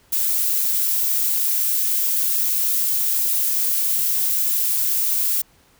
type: noise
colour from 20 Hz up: violet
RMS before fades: -20 dBFS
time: 0.12-5.42 s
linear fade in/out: 10 ms
effects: pink hiss -56 dBFS RMS until 5.79 s